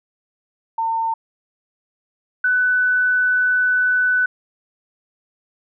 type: tone pair in turn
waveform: sine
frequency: 905 / 1496.3 Hz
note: A5 / F#6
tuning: +48 / +19 cents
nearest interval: major sixth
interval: 871 cents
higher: second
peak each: -18 / -14 dBFS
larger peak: second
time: 0.78-1.14 / 2.44-4.26 s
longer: second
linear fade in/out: 5 ms
effects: none